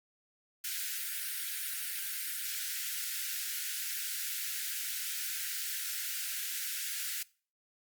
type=high-pass noise; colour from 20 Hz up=white; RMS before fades=-37 dBFS; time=0.64-7.23 s; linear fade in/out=5 ms; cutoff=1400 Hz; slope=96 dB/octave; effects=noise-tail reverb RT60 0.4 s tail -22 dB re dry + Opus 48 kbps